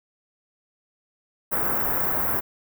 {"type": "band-stop noise", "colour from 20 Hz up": "white", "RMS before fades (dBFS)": -24, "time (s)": [1.51, 2.41], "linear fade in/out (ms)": 20, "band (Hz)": [1500, 16000], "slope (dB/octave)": 24, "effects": []}